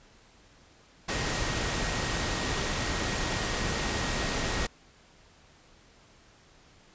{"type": "tone in noise", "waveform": "sine", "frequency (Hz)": 1880, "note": "A#6", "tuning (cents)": 14, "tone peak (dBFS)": -40, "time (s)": [1.08, 4.67], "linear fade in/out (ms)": 10, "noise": "pink", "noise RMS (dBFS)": -30, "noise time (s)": [1.08, 4.67], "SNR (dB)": -13, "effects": ["pink hiss -58 dBFS RMS until 6.94 s", "resampled to 16000 Hz"]}